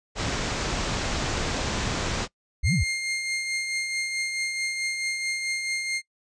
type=low-pass noise; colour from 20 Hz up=pink; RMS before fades=-28 dBFS; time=0.15-2.28 s; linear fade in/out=50 ms; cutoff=7500 Hz; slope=48 dB/octave
type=linear two-way sweep; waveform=sine; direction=up then down; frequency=44.63 to 196 to 44.63 Hz; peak=-20 dBFS; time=2.63-2.84 s; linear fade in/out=10 ms; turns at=2.74 s
type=tone with tremolo; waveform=sawtooth; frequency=2118 Hz; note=C7; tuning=21 cents sharp; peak=-21 dBFS; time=2.63-6.02 s; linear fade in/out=50 ms; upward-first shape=triangle; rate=4.6 Hz; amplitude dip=45%
effects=noise-tail reverb RT60 0.1 s tail -22 dB re dry + resampled to 22050 Hz